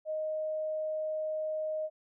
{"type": "tone", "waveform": "sine", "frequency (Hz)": 622.3, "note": "D#5", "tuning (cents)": 0, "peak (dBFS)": -31, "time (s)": [0.05, 1.9], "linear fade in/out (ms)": 50, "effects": []}